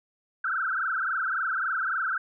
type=tone with frequency modulation; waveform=sine; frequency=1438 Hz; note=F#6; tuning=50 cents flat; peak=-25 dBFS; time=0.44-2.18 s; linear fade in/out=5 ms; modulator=23.6 Hz; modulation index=6; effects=none